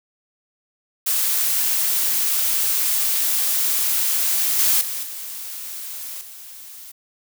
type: noise with level steps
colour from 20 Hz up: blue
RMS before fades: -20 / -17 / -27 / -32 / -39 dBFS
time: 1.06-6.92 s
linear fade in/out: 10 ms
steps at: 4.59 / 4.81 / 5.03 / 6.21 s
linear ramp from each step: 2 ms
effects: none